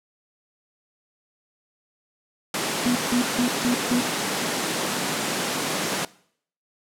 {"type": "high-pass noise", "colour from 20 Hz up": "pink", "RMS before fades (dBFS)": -26, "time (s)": [2.54, 6.05], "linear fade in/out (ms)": 2, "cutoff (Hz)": 170, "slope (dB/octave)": 24}
{"type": "tone bursts", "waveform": "sine", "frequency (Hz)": 244.9, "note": "B3", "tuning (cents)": -14, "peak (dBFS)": -19, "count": 5, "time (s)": [2.86, 4.005], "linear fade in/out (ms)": 0, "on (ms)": 93, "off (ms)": 170}
{"effects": ["noise-tail reverb RT60 0.6 s tail -21 dB re dry", "low-pass 11000 Hz 12 dB/octave"]}